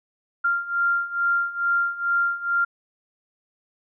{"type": "beating tone pair", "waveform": "sine", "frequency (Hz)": [1390, 1392.3], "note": ["F6", "F6"], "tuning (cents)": [-9, -6], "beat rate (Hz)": 2.3, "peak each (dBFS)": [-25, -22], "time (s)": [0.44, 2.65], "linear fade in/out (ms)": 10, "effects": []}